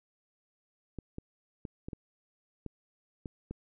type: clicks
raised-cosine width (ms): 3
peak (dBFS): -26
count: 8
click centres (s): 0.987 / 1.184 / 1.652 / 1.885 / 1.932 / 2.663 / 3.258 / 3.51
effects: none